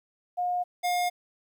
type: tone pair in turn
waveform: sine / square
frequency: 716 / 712.4 Hz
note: F5 / F5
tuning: +43 / +34 cents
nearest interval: unison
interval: 9 cents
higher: first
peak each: -25 dBFS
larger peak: neither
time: 0.37-0.64 / 0.83-1.1 s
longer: neither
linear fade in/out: 20 ms
effects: 11-bit